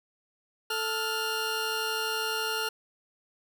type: tone pair together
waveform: 20% pulse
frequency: 440 / 1411.9 Hz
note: A4 / F6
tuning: 0 / +18 cents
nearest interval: octave + minor sixth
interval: 2018 cents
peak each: -28 / -25 dBFS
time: 0.7-2.69 s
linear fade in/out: 5 ms
effects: none